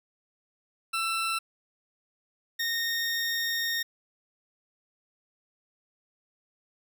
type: tone pair in turn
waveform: 20% pulse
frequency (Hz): 1337 / 1846.6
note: E6 / A#6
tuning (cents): +24 / -17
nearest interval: tritone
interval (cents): 559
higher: second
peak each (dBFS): -22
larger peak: neither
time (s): 0.93-1.39 / 2.59-3.83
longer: second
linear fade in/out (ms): 10
effects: none